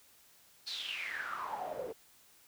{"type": "noise with band-pass filter sweep", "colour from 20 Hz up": "pink", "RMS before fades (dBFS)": -40, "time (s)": [0.66, 1.93], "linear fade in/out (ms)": 20, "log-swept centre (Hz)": [4500, 420], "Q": 8.7, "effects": ["white hiss -63 dBFS RMS until 2.47 s"]}